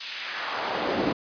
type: noise with high-pass filter sweep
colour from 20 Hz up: brown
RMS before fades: -29 dBFS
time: 0-1.13 s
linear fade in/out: 10 ms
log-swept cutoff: 3600 to 240 Hz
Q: 1.2
effects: resampled to 11025 Hz